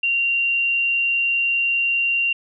sine tone, 2765 Hz, F7, 18 cents flat, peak -17 dBFS, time 0.03-2.33 s, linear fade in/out 5 ms, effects none

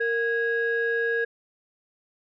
sine tone pair together, 463 / 1650 Hz, A#4 / G#6, -12 / -12 cents, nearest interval octave + minor seventh, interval 2200 cents, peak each -24 dBFS, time 0-1.25 s, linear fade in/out 10 ms, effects tanh soft clip ceiling -17 dBFS

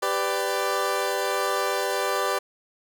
20% pulse chord, G major, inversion none, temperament equal with one note detuned, 392 / 499 / 587.3 Hz, G4 / B4 / D5, 0 / +18 / 0 cents, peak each -23 dBFS, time 0.02-2.39 s, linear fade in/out 10 ms, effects none

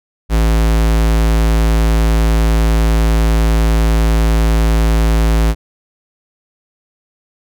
square tone, 55 Hz, A1, in tune, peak -10 dBFS, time 0.29-5.55 s, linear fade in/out 50 ms, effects none

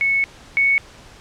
sine tone pair in turn, 2205 / 2217 Hz, C#7 / C#7, -10 / 0 cents, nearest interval unison, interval 10 cents, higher second, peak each -15 / -13 dBFS, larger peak second, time 0.01-0.24 / 0.57-0.78 s, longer first, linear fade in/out 0 ms, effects pink hiss -44 dBFS RMS until 1.2 s + low-pass 7000 Hz 12 dB/octave

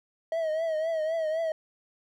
triangle tone with vibrato, 640 Hz, D#5, 49 cents sharp, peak -24 dBFS, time 0.32-1.52 s, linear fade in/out 2 ms, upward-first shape triangle, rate 3.9 Hz, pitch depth 77 cents each way, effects none

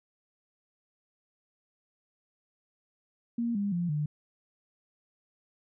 sine tone with pitch steps, 234.7 / 202 / 173.81 / 149.57 Hz, A#3 / G#3 / F3 / D3, +12 / -48 / -8 / +32 cents, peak -27 dBFS, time 3.38-4.06 s, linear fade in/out 5 ms, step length 170 ms, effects none

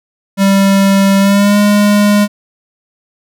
square tone with pitch glide, 196 to 206 Hz, G3 to G#3, 0 to -14 cents, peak -7 dBFS, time 0.37-2.28 s, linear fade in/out 50 ms, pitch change +86 cents, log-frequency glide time 1.19-1.58 s, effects none

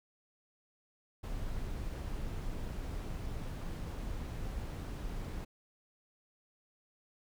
brown noise, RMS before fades -39 dBFS, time 1.23-5.45 s, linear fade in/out 10 ms, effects none

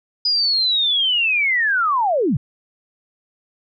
sine linear sweep, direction down, 4978 to 103.83 Hz, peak -15 dBFS, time 0.25-2.37 s, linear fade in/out 5 ms, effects none

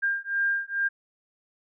sine beating tone pair, 1600 / 1602.3 Hz, G6 / G6, +35 / +37 cents, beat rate 2.3 Hz, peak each -27 dBFS, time 0.02-0.89 s, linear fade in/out 20 ms, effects none

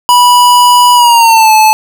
square tone with pitch glide, 980 to 868.1 Hz, B5 to A5, -14 to -24 cents, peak -3 dBFS, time 0.09-1.73 s, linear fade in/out 0 ms, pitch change -210 cents, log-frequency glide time 0.94-1.52 s, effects none

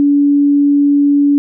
sine tone, 286 Hz, D4, 46 cents flat, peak -7 dBFS, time 0-1.38 s, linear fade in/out 0 ms, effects none

